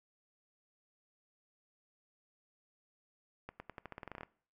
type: accelerating click train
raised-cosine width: 0.5 ms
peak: -29 dBFS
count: 14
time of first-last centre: 3.49-4.233 s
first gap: 110 ms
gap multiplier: 0.88
effects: noise-tail reverb RT60 0.5 s tail -21 dB re dry